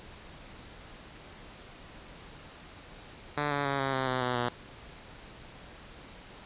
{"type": "tone with pitch steps", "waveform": "5% pulse", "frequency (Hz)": [146.83, 142.9, 139.07, 135.35, 131.72, 128.19, 124.76, 121.42], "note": ["D3", "D3", "C#3", "C#3", "C3", "C3", "B2", "B2"], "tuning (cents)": [0, -47, 6, -41, 12, -35, 18, -29], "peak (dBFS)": -17, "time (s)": [3.37, 4.49], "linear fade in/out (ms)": 5, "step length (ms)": 140, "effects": ["pink hiss -49 dBFS RMS until 6.45 s", "resampled to 8000 Hz"]}